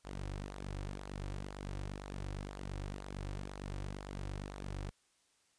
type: tone with flanger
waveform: sawtooth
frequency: 48.77 Hz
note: G1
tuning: 8 cents flat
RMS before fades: -43 dBFS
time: 0.04-4.91 s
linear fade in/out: 20 ms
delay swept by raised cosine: 0.33 to 4.83 ms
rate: 2 Hz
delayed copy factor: -0.55
effects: white hiss -73 dBFS RMS until 5.58 s + resampled to 22050 Hz